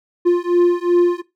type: beating tone pair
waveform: triangle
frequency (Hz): 349.2 / 351.9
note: F4 / F4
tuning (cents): 0 / +13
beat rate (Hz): 2.7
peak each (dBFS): -13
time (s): 0.25-1.22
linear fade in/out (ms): 20
effects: noise-tail reverb RT60 0.2 s tail -17 dB re dry